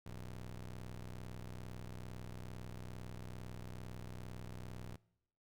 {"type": "ring-modulated tone", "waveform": "25% pulse", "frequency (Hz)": 62.3, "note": "B1", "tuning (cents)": 16, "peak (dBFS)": -39, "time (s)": [0.06, 4.96], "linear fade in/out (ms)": 5, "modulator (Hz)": 50, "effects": ["noise-tail reverb RT60 0.8 s tail -23 dB re dry"]}